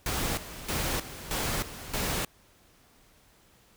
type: noise with tremolo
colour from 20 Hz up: pink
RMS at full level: -30 dBFS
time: 0.06-2.25 s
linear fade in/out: 2 ms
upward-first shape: square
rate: 1.6 Hz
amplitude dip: 75%
effects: pink hiss -61 dBFS RMS until 3.76 s